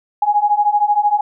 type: beating tone pair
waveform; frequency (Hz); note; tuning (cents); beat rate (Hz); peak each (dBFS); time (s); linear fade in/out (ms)
sine; 822 / 835; G#5 / G#5; -18 / +9; 13; -16 / -14; 0.22-1.21; 5
effects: none